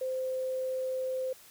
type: tone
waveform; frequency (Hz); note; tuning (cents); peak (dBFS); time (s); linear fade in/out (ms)
sine; 518; C5; -17; -30; 0.01-1.33; 5
effects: white hiss -55 dBFS RMS until 1.5 s

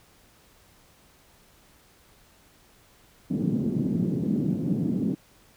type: band-pass noise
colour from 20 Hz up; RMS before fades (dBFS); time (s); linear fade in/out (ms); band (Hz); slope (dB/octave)
white; -26; 3.3-5.15; 10; 150 to 260; 24
effects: pink hiss -58 dBFS RMS until 5.56 s

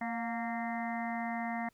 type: harmonic tone with a mistuned harmonic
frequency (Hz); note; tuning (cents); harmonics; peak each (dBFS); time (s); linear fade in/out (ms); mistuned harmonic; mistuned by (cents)
230.4; A#3; -20; 1 / 3 / 4 / 5 / 6 / 7 / 8 / 9; -37 / -38 / -43 / -48 / -51 / -53 / -43 / -45; 0.01-1.69; 5; 3; +38
effects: pink hiss -71 dBFS RMS until 1.73 s

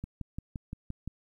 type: click train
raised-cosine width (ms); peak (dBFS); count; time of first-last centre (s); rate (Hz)
5; -24; 7; 0.04-1.076; 5.79
effects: 11-bit

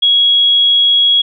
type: tone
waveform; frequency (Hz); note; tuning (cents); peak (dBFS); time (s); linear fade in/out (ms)
sine; 3322; G#7; 0; -7; 0.02-1.22; 10
effects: none

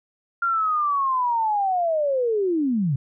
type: linear sweep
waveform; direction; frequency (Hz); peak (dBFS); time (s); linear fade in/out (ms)
sine; down; 1396.9 to 124.6; -19; 0.42-2.96; 5
effects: none

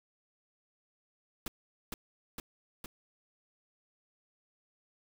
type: noise with echo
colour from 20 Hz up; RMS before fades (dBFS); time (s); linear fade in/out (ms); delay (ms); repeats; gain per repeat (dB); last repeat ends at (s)
pink; -37; 1.46-1.48; 2; 460; 3; -2; 2.86
effects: none

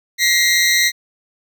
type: tone pair together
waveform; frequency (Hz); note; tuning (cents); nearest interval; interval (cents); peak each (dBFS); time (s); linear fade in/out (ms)
20% pulse; 1917.8 / 2093; A#6 / C7; +49 / 0; major second; 151; -10; 0.18-0.92; 50
effects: none

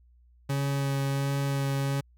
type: tone with vibrato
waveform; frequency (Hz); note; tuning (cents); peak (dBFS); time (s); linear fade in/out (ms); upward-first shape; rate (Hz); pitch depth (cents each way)
40% pulse; 138.59; C#3; 0; -25; 0.49-2.01; 10; sine; 1.4; 12
effects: added 60 Hz sine -56 dBFS peak until 2.17 s

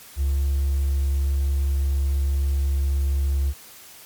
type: tone with hard clipping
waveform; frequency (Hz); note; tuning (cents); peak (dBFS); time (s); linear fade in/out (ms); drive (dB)
triangle; 69; C#2; -7; -19; 0.16-3.54; 50; 4
effects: white hiss -45 dBFS RMS until 4.05 s + MP3 96 kbps

